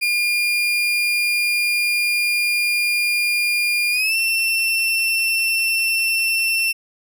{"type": "tone with pitch glide", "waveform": "35% pulse", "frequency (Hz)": [2415, 2695], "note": ["D7", "E7"], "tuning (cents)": [48, 38], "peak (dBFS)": -15, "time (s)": [0.01, 6.73], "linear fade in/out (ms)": 20, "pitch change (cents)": 190, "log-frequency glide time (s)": [3.91, 4.16], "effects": []}